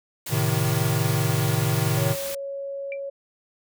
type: noise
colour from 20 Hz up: white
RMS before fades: -33 dBFS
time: 0.26-2.35 s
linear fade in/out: 5 ms
type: chord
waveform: square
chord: A diminished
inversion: none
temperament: equal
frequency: 110 / 130.81 / 155.56 Hz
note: A2 / C3 / Eb3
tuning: 0 / 0 / 0 cents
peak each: -26 dBFS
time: 0.29-2.16 s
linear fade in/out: 50 ms
type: tone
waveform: sine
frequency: 554.4 Hz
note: C#5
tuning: in tune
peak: -29 dBFS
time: 1.96-3.1 s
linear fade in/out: 10 ms
type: tone with exponential decay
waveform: sine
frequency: 2349 Hz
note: D7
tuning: in tune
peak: -28 dBFS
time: 2.92-3 s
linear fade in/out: 1 ms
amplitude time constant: 16 ms
effects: none